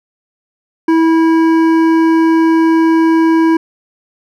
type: tone with hard clipping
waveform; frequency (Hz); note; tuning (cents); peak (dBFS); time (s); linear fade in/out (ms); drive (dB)
sine; 325.9; E4; -20; -9; 0.88-3.57; 5; 11
effects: none